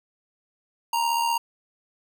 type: tone with amplitude modulation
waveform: square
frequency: 932.3 Hz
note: A#5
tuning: in tune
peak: -20 dBFS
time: 0.93-1.38 s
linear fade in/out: 5 ms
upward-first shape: sine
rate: 75.9 Hz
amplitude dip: 50%
effects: none